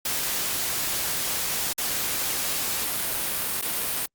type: noise with dropouts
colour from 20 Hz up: white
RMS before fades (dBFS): -27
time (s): 0.05-4.06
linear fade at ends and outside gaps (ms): 5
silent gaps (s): 1.731-1.78 / 3.614-3.623
effects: Opus 48 kbps